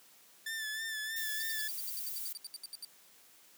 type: tone with vibrato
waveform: sawtooth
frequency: 1760 Hz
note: A6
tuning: in tune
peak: -33 dBFS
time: 0.46-1.68 s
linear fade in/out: 5 ms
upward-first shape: sine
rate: 3.2 Hz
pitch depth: 42 cents each way
type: noise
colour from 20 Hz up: violet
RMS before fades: -40 dBFS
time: 1.16-2.33 s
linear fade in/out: 5 ms
type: tone bursts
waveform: 25% pulse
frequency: 4643 Hz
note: D8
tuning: 21 cents flat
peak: -36 dBFS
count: 16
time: 1.4-2.848 s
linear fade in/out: 0 ms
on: 23 ms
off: 72 ms
effects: white hiss -61 dBFS RMS until 3.57 s + high-pass 150 Hz 12 dB/octave